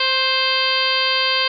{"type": "harmonic tone with a mistuned harmonic", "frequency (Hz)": 523.3, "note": "C5", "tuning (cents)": 0, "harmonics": [1, 2, 3, 4, 5, 6, 7, 8, 9], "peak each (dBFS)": [-27, -24, -26, -26, -24, -22, -28, -26, -23], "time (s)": [0, 1.48], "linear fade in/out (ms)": 5, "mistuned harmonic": 2, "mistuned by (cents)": 23, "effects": []}